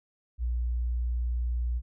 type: tone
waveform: sine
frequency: 59.9 Hz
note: A#1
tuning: 48 cents sharp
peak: -26 dBFS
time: 0.38-1.82 s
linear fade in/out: 50 ms
effects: none